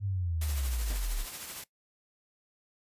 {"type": "linear sweep", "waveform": "sine", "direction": "down", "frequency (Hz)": [102.5, 30.87], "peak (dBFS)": -29, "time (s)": [0, 1.26], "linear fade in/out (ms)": 50}
{"type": "noise with tremolo", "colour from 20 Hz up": "white", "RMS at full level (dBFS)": -39, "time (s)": [0.41, 1.64], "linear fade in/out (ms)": 5, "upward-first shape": "triangle", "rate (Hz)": 13, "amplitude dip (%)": 45}
{"type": "noise with exponential decay", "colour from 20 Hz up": "pink", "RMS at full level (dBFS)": -37, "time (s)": [0.9, 1.08], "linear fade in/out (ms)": 5, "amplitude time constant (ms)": 39}
{"effects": ["noise-tail reverb RT60 0.1 s tail -19 dB re dry", "resampled to 32000 Hz"]}